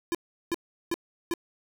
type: tone bursts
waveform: square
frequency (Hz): 341.3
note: F4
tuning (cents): -40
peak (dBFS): -26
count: 4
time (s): 0.12-1.338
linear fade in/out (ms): 0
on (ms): 27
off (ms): 370
effects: none